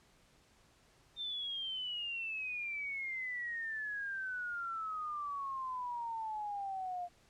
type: exponential sweep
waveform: sine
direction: down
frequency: 3614 to 698.5 Hz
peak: -37 dBFS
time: 1.16-7.09 s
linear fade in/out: 50 ms
effects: pink hiss -67 dBFS RMS until 7.29 s + low-pass 9000 Hz 12 dB/octave